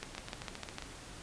two click trains, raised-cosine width 0.2 ms, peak -24 / -21 dBFS, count 6 / 6, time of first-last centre 0.15-0.823 / 0.03-0.784 s, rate 7.43 / 6.63 Hz, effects pink hiss -49 dBFS RMS until 1.22 s + resampled to 22050 Hz

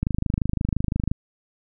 click train, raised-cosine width 5 ms, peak -10 dBFS, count 29, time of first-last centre 0.03-1.115 s, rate 25.8 Hz, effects none

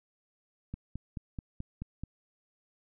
click train, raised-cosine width 5 ms, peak -25 dBFS, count 7, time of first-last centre 0.74-2.036 s, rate 4.63 Hz, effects none

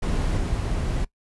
brown noise with level steps, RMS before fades -23 / -25 dBFS, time 0.02-1.05 s, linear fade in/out 10 ms, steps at 0.37 s, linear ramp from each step 5 ms, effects noise-tail reverb RT60 0.1 s tail -20 dB re dry + resampled to 24000 Hz

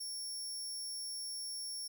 25% pulse tone, 5480 Hz, F8, 34 cents flat, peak -35 dBFS, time 0-1.88 s, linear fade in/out 10 ms, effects none

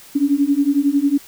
sine beating tone pair, 277.2 / 288.2 Hz, C#4 / D4, 0 / -33 cents, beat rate 11 Hz, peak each -17 / -16 dBFS, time 0.15-1.18 s, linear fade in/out 10 ms, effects white hiss -43 dBFS RMS until 1.27 s

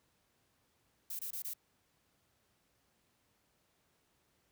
violet noise bursts, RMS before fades -41 dBFS, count 4, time 1.1-1.537 s, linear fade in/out 5 ms, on 92 ms, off 23 ms, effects pink hiss -75 dBFS RMS until 4.51 s + high-pass 60 Hz 12 dB/octave

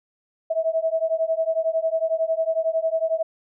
sine beating tone pair, 643 / 654 Hz, E5 / E5, -43 / -14 cents, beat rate 11 Hz, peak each -23 dBFS, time 0.5-3.23 s, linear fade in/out 10 ms, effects none

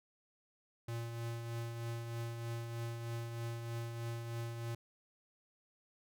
square tone with tremolo, 116.54 Hz, A#2, in tune, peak -38 dBFS, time 0.88-4.75 s, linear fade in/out 5 ms, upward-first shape triangle, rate 3.2 Hz, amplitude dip 45%, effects none

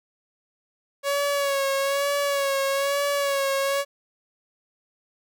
sawtooth tone with vibrato, 558 Hz, C#5, 11 cents sharp, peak -18 dBFS, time 1.03-3.85 s, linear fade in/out 50 ms, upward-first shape sine, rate 1.1 Hz, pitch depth 38 cents each way, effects none

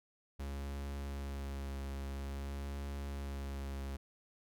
45% pulse tone with vibrato, 69.3 Hz, C#2, in tune, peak -39 dBFS, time 0.39-3.97 s, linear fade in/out 10 ms, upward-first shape sine, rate 0.5 Hz, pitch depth 18 cents each way, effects none

